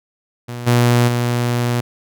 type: tone with level steps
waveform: sawtooth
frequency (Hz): 120.7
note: B2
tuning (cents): -39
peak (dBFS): -22 / -7 / -12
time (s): 0.48-1.81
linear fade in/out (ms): 10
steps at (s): 0.66 / 1.07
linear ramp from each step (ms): 20
effects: none